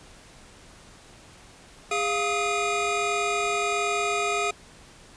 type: tone cluster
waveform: square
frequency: 409.2 / 698 / 1269 / 2449 Hz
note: G#4 / F5 / D#6 / D#7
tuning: -26 / -1 / +34 / -28 cents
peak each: -30 dBFS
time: 1.91-4.51 s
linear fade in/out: 5 ms
effects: pink hiss -50 dBFS RMS until 5.16 s + resampled to 22050 Hz